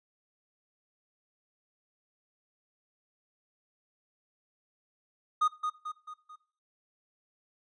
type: tone with echo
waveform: triangle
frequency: 1237 Hz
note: D#6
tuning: 10 cents flat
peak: -21 dBFS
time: 5.41-5.48 s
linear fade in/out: 10 ms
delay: 220 ms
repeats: 4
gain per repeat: -6 dB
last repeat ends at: 6.36 s
effects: noise-tail reverb RT60 0.4 s tail -17 dB re dry + resampled to 22050 Hz